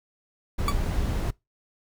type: noise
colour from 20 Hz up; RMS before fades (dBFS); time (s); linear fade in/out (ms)
brown; -26; 0.58-1.31; 10
type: tone with exponential decay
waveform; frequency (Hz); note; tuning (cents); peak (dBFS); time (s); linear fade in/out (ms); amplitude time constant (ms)
40% pulse; 1145; D6; -44; -19; 0.68-0.76; 2; 17
effects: noise-tail reverb RT60 0.2 s tail -23 dB re dry